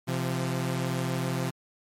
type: tone pair together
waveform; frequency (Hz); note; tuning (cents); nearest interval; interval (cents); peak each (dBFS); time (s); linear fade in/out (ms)
sawtooth; 130.81 / 172.06; C3 / F3; 0 / -26; perfect fourth; 474; -25 / -27; 0.07-1.51; 20
effects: MP3 64 kbps